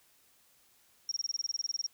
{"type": "tone bursts", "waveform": "sine", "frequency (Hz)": 5588, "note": "F8", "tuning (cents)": 0, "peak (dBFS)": -30, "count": 16, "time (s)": [1.09, 1.865], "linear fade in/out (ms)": 2, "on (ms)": 25, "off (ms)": 25, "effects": ["white hiss -66 dBFS RMS until 1.93 s"]}